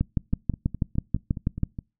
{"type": "two click trains", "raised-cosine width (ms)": 5, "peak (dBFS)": [-10, -20], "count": [11, 8], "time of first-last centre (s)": [[0.01, 1.633], [0.33, 1.788]], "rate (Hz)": [6.16, 4.8], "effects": ["noise-tail reverb RT60 0.3 s tail -26 dB re dry"]}